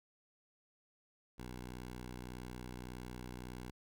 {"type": "tone", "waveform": "10% pulse", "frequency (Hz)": 61.74, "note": "B1", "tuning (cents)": 0, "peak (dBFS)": -37, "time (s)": [1.38, 3.71], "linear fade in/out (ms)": 10, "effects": []}